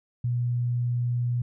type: tone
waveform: sine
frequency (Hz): 121.4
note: B2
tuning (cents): -29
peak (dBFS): -23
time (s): 0.24-1.42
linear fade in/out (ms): 5
effects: none